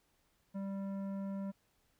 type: tone with tanh clipping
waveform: triangle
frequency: 196 Hz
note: G3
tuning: in tune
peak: -39 dBFS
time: 0.54-1.52 s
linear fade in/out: 20 ms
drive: 16 dB
effects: pink hiss -75 dBFS RMS until 1.99 s

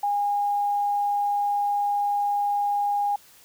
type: tone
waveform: sine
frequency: 816 Hz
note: G#5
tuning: 31 cents flat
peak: -21 dBFS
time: 0.03-3.16 s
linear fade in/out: 5 ms
effects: white hiss -53 dBFS RMS until 3.44 s

